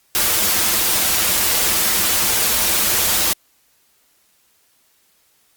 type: noise with comb filter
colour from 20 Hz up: white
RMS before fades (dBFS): -17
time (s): 0.15-3.33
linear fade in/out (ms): 0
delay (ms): 7.3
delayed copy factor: -0.6
effects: white hiss -59 dBFS RMS until 5.56 s + Opus 48 kbps